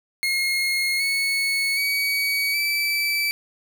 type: tone with pitch steps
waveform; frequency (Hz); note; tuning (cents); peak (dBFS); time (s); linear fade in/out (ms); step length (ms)
30% pulse; 2153 / 2206 / 2260 / 2316; C7 / C#7 / C#7 / D7; +49 / -9 / +33 / -25; -18; 0.23-3.31; 0; 770
effects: 9-bit